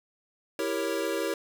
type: chord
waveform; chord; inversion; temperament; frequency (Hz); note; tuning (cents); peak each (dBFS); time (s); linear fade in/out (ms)
square; E diminished seventh; none; equal with one note detuned; 329.6 / 394.7 / 466.2 / 554.4; E4 / G4 / Bb4 / Db5; 0 / +12 / 0 / 0; -34; 0.59-1.34; 2
effects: 9-bit